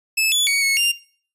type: tone with pitch steps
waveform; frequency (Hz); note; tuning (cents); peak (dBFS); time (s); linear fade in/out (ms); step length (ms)
sawtooth; 2611 / 3442 / 2240 / 2196 / 2792; E7 / A7 / C#7 / C#7 / F7; -17 / -39 / +18 / -17 / -1; -13; 0.17-0.92; 10; 150
effects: noise-tail reverb RT60 0.5 s tail -20 dB re dry + resampled to 32000 Hz